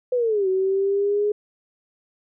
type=linear two-way sweep; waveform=sine; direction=down then up; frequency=509 to 374.1 to 418.4 Hz; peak=-18 dBFS; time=0.12-1.32 s; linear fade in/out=5 ms; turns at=0.48 s; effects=none